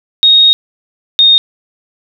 sine tone pair in turn, 3736 / 3695 Hz, A#7 / A#7, +3 / -16 cents, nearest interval unison, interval 19 cents, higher first, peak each -3 dBFS, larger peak neither, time 0.23-0.53 / 1.19-1.38 s, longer first, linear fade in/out 0 ms, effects none

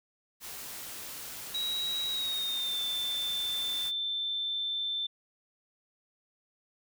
white noise, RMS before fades -42 dBFS, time 0.4-3.92 s, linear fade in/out 50 ms
sine tone with pitch glide, 3847 to 3548 Hz, B7 to A7, -46 to +14 cents, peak -30 dBFS, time 1.54-5.07 s, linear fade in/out 10 ms, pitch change -140 cents, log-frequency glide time 2.1-2.8 s
effects none

